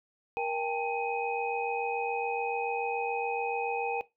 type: tone cluster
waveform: sine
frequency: 470.7 / 795 / 882 / 2510 Hz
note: A#4 / G5 / A5 / D#7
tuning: +17 / +24 / +4 / +15 cents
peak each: -33 / -32 / -39 / -37 dBFS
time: 0.37-4.01 s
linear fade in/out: 0 ms
effects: noise-tail reverb RT60 0.2 s tail -18 dB re dry